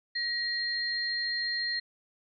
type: tone pair together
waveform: sine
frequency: 1900 / 4202 Hz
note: A#6 / C8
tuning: +33 / +7 cents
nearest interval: octave + major second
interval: 1374 cents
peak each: -32 / -31 dBFS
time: 0.15-1.8 s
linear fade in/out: 10 ms
effects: none